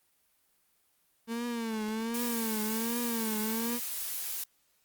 35% pulse tone with vibrato, 226.6 Hz, A#3, 49 cents flat, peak -30 dBFS, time 1.27-3.8 s, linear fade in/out 50 ms, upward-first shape triangle, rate 1.3 Hz, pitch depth 110 cents each way
blue noise, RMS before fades -36 dBFS, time 2.14-4.44 s, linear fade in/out 5 ms
effects white hiss -71 dBFS RMS until 4.84 s + Opus 32 kbps

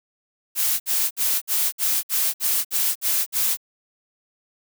blue noise bursts, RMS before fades -21 dBFS, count 10, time 0.55-3.572 s, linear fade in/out 50 ms, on 250 ms, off 58 ms, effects none

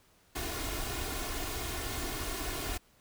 pink noise with comb filter, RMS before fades -36 dBFS, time 0.35-2.78 s, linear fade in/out 10 ms, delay 2.8 ms, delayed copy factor +0.65, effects pink hiss -65 dBFS RMS until 3 s

